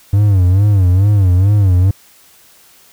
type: tone with vibrato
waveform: triangle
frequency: 96.6 Hz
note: G2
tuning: 25 cents flat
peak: -5 dBFS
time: 0.13-1.91 s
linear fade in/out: 5 ms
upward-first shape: sine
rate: 2.3 Hz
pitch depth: 140 cents each way
effects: white hiss -46 dBFS RMS until 2.92 s